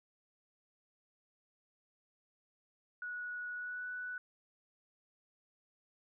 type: tone with pitch glide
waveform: sine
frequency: 1464 to 1484.4 Hz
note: F#6 to F#6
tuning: -19 to +5 cents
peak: -39 dBFS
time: 3.02-4.18 s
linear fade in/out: 2 ms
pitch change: +24 cents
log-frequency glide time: 3.54-3.87 s
effects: none